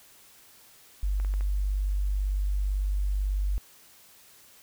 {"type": "tone", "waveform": "sine", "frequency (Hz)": 49, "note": "G1", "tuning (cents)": 0, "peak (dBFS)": -24, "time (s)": [1.03, 3.58], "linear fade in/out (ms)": 0}
{"type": "clicks", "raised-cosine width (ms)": 0.5, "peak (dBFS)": -30, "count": 4, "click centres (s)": [1.2, 1.248, 1.339, 1.409]}
{"effects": ["white hiss -55 dBFS RMS until 4.62 s"]}